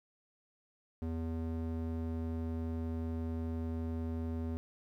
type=tone with band-pass filter; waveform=square; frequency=81.3 Hz; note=E2; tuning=23 cents flat; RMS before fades=-37 dBFS; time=1.02-4.57 s; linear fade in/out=0 ms; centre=210 Hz; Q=0.93; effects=12-bit